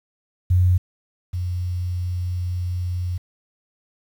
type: tone pair in turn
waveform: sine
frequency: 90.5 / 89.56 Hz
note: F#2 / F2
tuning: -38 / +44 cents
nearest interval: unison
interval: 18 cents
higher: first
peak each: -13 / -22 dBFS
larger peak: first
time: 0.5-0.78 / 1.33-3.18 s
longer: second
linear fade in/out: 10 ms
effects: 8-bit